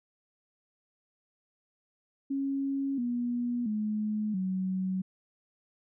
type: tone with pitch steps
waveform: sine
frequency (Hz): 274.5 / 241.7 / 212.9 / 187.49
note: C#4 / B3 / G#3 / F#3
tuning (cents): -17 / -37 / +43 / +23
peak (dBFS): -28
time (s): 2.3-5.02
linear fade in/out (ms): 10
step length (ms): 680
effects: none